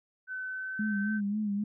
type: tone with pitch glide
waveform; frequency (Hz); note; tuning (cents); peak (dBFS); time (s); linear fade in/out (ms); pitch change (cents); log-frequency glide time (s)
sine; 1517 to 1540; F#6 to G6; +43 to -31; -34; 0.27-1.21; 50; +26; 0.47-0.93
type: tone with vibrato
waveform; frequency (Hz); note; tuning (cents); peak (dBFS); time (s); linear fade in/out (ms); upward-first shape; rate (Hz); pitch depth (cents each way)
sine; 207.7; G#3; 0; -28; 0.79-1.64; 5; sine; 3.7; 62
effects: none